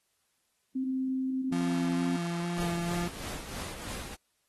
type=tone; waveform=sine; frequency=261.6 Hz; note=C4; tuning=in tune; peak=-28 dBFS; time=0.75-2.17 s; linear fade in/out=10 ms
type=tone with vibrato; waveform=35% pulse; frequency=172.3 Hz; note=F3; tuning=23 cents flat; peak=-29 dBFS; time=1.52-3.08 s; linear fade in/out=5 ms; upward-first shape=square; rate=2.2 Hz; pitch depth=11 cents each way
type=noise with tremolo; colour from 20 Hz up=pink; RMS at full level=-38 dBFS; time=2.56-4.16 s; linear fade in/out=20 ms; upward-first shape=triangle; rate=3.1 Hz; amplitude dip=55%
effects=white hiss -75 dBFS RMS until 4.48 s + AAC 32 kbps